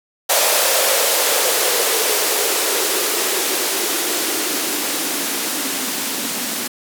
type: noise with band-pass filter sweep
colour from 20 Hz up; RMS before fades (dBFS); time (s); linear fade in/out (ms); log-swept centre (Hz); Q
violet; -19; 0.29-6.68; 10; 570 to 230; 4.2
effects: none